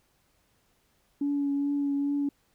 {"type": "tone with vibrato", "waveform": "sine", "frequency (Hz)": 283.4, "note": "C#4", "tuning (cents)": 38, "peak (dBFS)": -24, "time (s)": [1.21, 2.29], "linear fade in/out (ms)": 5, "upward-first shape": "triangle", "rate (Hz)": 2.4, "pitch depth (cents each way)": 19, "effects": ["tanh soft clip ceiling -20 dBFS", "pink hiss -69 dBFS RMS until 2.54 s"]}